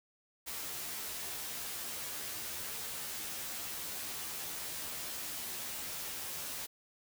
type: noise with comb filter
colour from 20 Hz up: white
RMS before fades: -41 dBFS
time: 0.46-6.67 s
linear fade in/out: 20 ms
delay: 13 ms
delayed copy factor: +0.8
effects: none